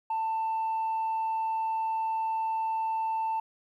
sine tone, 890 Hz, A5, 20 cents sharp, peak -25 dBFS, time 0.1-3.4 s, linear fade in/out 5 ms, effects tanh soft clip ceiling -25 dBFS + 11-bit

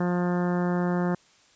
harmonic tone, 177.2 Hz, F3, 25 cents sharp, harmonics 1 / 2 / 3 / 4 / 5 / 6 / 7 / 8 / 9 / 10, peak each -24 / -30 / -34 / -36 / -38 / -40 / -41 / -42 / -43 / -44 dBFS, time 0-1.15 s, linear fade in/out 5 ms, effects white hiss -59 dBFS RMS until 1.55 s + resampled to 16000 Hz

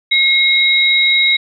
sine tone pair together, 2153 / 3819 Hz, C7 / A#7, +49 / +41 cents, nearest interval minor seventh, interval 992 cents, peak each -12 dBFS, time 0.11-1.37 s, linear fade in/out 10 ms, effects none

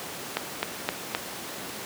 click train, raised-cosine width 0.3 ms, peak -8 dBFS, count 4, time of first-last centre 0.37-1.149 s, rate 3.85 Hz, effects pink hiss -36 dBFS RMS until 1.85 s + high-pass 200 Hz 12 dB/octave

